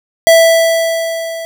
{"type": "tone with level ramp", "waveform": "square", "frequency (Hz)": 659.3, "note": "E5", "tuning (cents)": 0, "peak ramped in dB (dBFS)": [-3, -22], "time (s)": [0.27, 1.45], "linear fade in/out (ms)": 0, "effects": []}